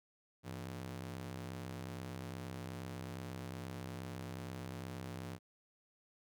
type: ring-modulated tone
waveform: sawtooth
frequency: 130.81 Hz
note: C3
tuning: in tune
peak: -36 dBFS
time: 0.43-5.39 s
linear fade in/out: 50 ms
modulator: 34.2 Hz
effects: none